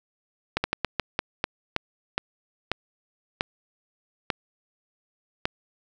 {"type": "slowing click train", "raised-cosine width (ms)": 0.3, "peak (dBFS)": -7, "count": 13, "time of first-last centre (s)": [0.57, 5.455], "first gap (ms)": 70, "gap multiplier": 1.29, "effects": []}